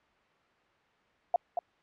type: tone with echo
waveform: sine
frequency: 698.5 Hz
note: F5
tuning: in tune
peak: -21 dBFS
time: 1.34-1.36 s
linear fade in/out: 2 ms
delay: 230 ms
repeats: 1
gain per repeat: -6 dB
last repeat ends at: 1.59 s
effects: white hiss -66 dBFS RMS until 1.82 s + low-pass 2000 Hz 12 dB/octave